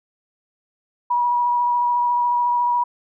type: tone with vibrato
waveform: sine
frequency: 967 Hz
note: B5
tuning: 37 cents flat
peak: -16 dBFS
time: 1.1-2.84 s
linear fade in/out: 10 ms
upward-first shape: sine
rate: 14 Hz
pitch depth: 15 cents each way
effects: none